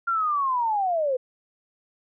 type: linear sweep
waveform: sine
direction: down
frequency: 1396.9 to 493.9 Hz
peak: -21 dBFS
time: 0.07-1.17 s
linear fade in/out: 10 ms
effects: none